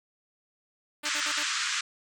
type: tone bursts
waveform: 5% pulse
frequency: 297.7 Hz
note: D4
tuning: 24 cents sharp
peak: -24 dBFS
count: 4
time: 1.03-1.435 s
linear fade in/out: 10 ms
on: 66 ms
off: 47 ms
type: band-pass noise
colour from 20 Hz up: pink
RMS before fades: -30 dBFS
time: 1.05-1.81 s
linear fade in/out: 5 ms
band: 1200 to 7800 Hz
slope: 48 dB/octave
effects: none